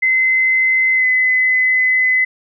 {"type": "tone with pitch glide", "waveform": "sine", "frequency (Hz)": [2053, 2024], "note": ["C7", "B6"], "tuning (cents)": [-33, 42], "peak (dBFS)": -11, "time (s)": [0.02, 2.25], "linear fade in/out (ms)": 10, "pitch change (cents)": -25, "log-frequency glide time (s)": [0.95, 1.06], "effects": []}